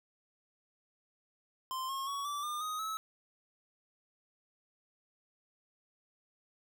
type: tone with pitch steps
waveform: square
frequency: 1042 / 1080.6 / 1120.7 / 1162.2 / 1205.3 / 1249.9 / 1296.3 Hz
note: C6 / C#6 / C#6 / D6 / D6 / D#6 / E6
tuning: -7 / -44 / +19 / -18 / +45 / +7 / -29 cents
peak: -36 dBFS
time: 1.71-2.97 s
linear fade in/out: 0 ms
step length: 180 ms
effects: none